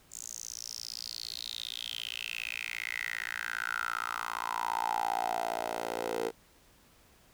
10% pulse tone with high-pass filter sweep, 57.4 Hz, A#1, 26 cents flat, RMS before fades -36 dBFS, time 0.1-6.32 s, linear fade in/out 50 ms, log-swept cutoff 7200 to 460 Hz, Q 7, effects pink hiss -62 dBFS RMS until 7.33 s

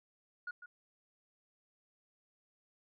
sine tone with echo, 1442 Hz, F#6, 45 cents flat, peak -37 dBFS, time 0.47-0.51 s, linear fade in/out 5 ms, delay 150 ms, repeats 1, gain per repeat -11 dB, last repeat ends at 0.66 s, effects tanh soft clip ceiling -35 dBFS

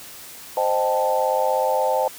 sine chord, A half-diminished seventh, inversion first, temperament equal with one note detuned, 523.3 / 620.5 / 784 / 880 Hz, C5 / Eb5 / G5 / A5, 0 / -5 / 0 / 0 cents, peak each -22 / -24 / -25 / -23 dBFS, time 0.57-2.08 s, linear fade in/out 2 ms, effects white hiss -40 dBFS RMS until 2.18 s

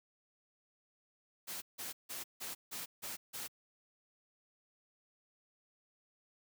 white noise bursts, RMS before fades -43 dBFS, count 7, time 1.47-3.48 s, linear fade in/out 20 ms, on 150 ms, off 160 ms, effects high-pass 100 Hz 12 dB/octave

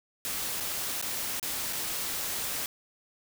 white noise with dropouts, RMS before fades -33 dBFS, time 0.25-2.66 s, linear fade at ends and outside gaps 0 ms, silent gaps 0.601-0.606 / 1.014-1.025 / 1.397-1.428 / 1.727-1.731 s, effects none

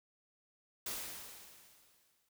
white noise with exponential decay, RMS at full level -39 dBFS, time 0.86-2.29 s, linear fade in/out 5 ms, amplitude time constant 310 ms, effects none

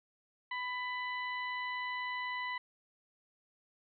harmonic tone, 996 Hz, B5, 14 cents sharp, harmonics 1 / 2 / 3 / 4, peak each -39 / -38 / -48 / -51 dBFS, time 0.51-2.58 s, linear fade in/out 5 ms, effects none

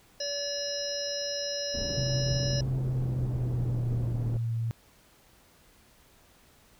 harmonic tone, 573 Hz, D5, 43 cents flat, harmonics 1 / 3 / 5 / 7 / 9 / 10, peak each -34 / -44 / -45 / -42 / -34 / -39 dBFS, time 0.2-2.61 s, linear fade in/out 5 ms
pink low-pass noise, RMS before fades -36 dBFS, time 1.74-4.37 s, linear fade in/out 2 ms, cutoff 380 Hz, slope 12 dB/octave
sine tone with pitch glide, 130.81 to 114.54 Hz, C3 to A#2, 0 to -30 cents, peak -27 dBFS, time 1.97-4.71 s, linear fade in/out 0 ms, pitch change -230 cents, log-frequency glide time 2.7-4.53 s
effects pink hiss -60 dBFS RMS until 6.79 s

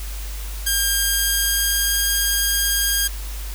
5% pulse tone with pitch glide, 1608 to 1618.2 Hz, G6 to G#6, +44 to -45 cents, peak -7 dBFS, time 0.66-3.08 s, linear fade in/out 10 ms, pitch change +11 cents, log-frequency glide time 0.97-2.01 s, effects added 50 Hz sine -27 dBFS peak until 3.54 s + white hiss -37 dBFS RMS until 3.54 s

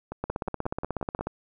two click trains, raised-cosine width 1 ms, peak -20 / -15 dBFS, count 7 / 18, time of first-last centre 0.12-1.191 / 0.24-1.27 s, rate 5.6 / 16.5 Hz, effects none

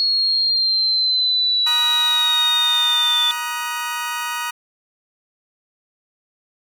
sine linear sweep, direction down, 4329 to 3520 Hz, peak -15 dBFS, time 0-3.31 s, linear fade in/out 0 ms
25% pulse chord, D# minor, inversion second, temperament equal with one note detuned, 949.2 / 1244.5 / 1480 Hz, A#5 / D#6 / F#6, +31 / 0 / 0 cents, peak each -23 / -23 / -26 dBFS, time 1.66-4.51 s, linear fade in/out 10 ms
effects none

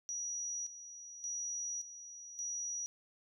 sine tone with tremolo, 5810 Hz, F#8, 32 cents flat, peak -37 dBFS, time 0.09-2.86 s, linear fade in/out 0 ms, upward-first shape square, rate 0.87 Hz, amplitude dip 70%, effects none

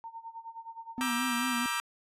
sine tone with tremolo, 912 Hz, A#5, 38 cents flat, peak -38 dBFS, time 0.04-1.1 s, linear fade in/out 0 ms, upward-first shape sine, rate 9.6 Hz, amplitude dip 85%
triangle tone with vibrato, 246.9 Hz, B3, in tune, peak -30 dBFS, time 0.98-1.66 s, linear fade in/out 0 ms, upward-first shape sine, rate 4.6 Hz, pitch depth 64 cents each way
25% pulse chord, E half-diminished seventh, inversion second, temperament just, 949.3 / 1186.7 / 1318.5 / 1582.2 Hz, Bb5 / D6 / E6 / G6, +31 / +18 / 0 / +16 cents, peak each -32 dBFS, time 1.01-1.8 s, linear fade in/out 0 ms
effects resampled to 32000 Hz

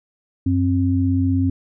sine tone pair together, 94 / 265.9 Hz, F#2 / C4, +28 / +28 cents, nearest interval octave + tritone, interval 1800 cents, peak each -18 dBFS, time 0.46-1.5 s, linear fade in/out 5 ms, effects none

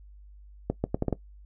accelerating click train, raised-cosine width 2 ms, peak -12 dBFS, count 6, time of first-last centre 0.7-1.127 s, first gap 140 ms, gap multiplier 0.75, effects noise-tail reverb RT60 0.1 s tail -18 dB re dry + added 50 Hz sine -47 dBFS peak until 1.45 s

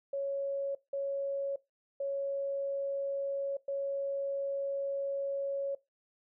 sine tone bursts at uneven times, 554.4 Hz, C#5, in tune, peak -31 dBFS, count 4, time 0.13-0.75 / 0.93-1.56 / 2-3.57 / 3.68-5.75 s, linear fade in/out 5 ms, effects noise-tail reverb RT60 0.2 s tail -19 dB re dry

